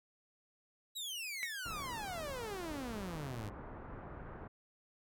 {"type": "exponential sweep", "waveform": "sawtooth", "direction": "down", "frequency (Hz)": [3951, 98], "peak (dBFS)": -37, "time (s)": [0.95, 3.5], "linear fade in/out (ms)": 20}
{"type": "tone with exponential decay", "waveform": "triangle", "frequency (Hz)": 2200, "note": "C#7", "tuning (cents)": -14, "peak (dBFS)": -30, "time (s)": [1.43, 1.53], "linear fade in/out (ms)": 0, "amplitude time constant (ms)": 21}
{"type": "low-pass noise", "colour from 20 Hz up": "pink", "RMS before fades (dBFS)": -48, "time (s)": [1.65, 4.48], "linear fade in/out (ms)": 10, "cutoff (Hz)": 1500, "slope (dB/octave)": 24}
{"effects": []}